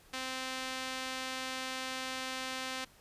sawtooth tone with band-pass filter, 260 Hz, C4, 11 cents flat, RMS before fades -39 dBFS, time 0.13-2.85 s, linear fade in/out 10 ms, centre 3500 Hz, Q 0.61, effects pink hiss -61 dBFS RMS until 3 s + resampled to 32000 Hz

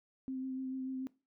sine tone with vibrato, 261.6 Hz, C4, in tune, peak -36 dBFS, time 0.28-1.07 s, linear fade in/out 0 ms, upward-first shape sine, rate 6.8 Hz, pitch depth 16 cents each way, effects noise-tail reverb RT60 0.3 s tail -20 dB re dry

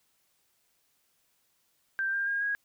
sine tone with pitch steps, 1573 / 1596.8 / 1621 / 1645.5 Hz, G6 / G6 / G#6 / G#6, +6 / +32 / -42 / -16 cents, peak -27 dBFS, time 1.99-2.55 s, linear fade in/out 0 ms, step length 140 ms, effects white hiss -72 dBFS RMS until 2.64 s

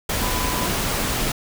sine tone in noise, 1000 Hz, B5, 21 cents sharp, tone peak -29 dBFS, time 0.22-0.67 s, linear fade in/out 5 ms, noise pink, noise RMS -23 dBFS, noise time 0.09-1.32 s, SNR -9 dB, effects none

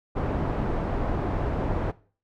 pink low-pass noise, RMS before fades -27 dBFS, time 0.15-1.92 s, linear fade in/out 20 ms, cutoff 910 Hz, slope 12 dB/octave, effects noise-tail reverb RT60 0.4 s tail -19 dB re dry

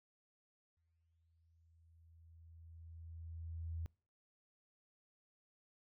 sine tone with exponential growth, 82.41 Hz, E2, in tune, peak -39 dBFS, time 0.77-3.86 s, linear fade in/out 0 ms, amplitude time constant 670 ms, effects noise-tail reverb RT60 0.4 s tail -25 dB re dry

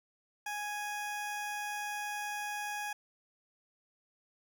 20% pulse tone, 830.6 Hz, G#5, in tune, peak -31 dBFS, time 0.46-2.93 s, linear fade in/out 5 ms, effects none

